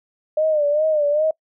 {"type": "tone with vibrato", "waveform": "sine", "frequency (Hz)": 604, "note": "D5", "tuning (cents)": 48, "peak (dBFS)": -15, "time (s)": [0.37, 1.31], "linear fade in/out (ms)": 5, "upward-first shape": "sine", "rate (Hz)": 2.5, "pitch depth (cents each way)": 78, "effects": ["noise-tail reverb RT60 0.1 s tail -24 dB re dry"]}